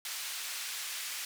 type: band-pass noise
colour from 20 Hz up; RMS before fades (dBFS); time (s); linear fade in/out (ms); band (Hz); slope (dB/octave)
pink; -39; 0.05-1.25; 2; 2100 to 15000; 12
effects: none